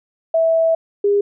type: tone pair in turn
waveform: sine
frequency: 654 / 405.9 Hz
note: E5 / G#4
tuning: -14 / -40 cents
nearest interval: minor sixth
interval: 826 cents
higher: first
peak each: -12 dBFS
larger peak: neither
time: 0.34-0.75 / 1.04-1.21 s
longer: first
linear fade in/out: 5 ms
effects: none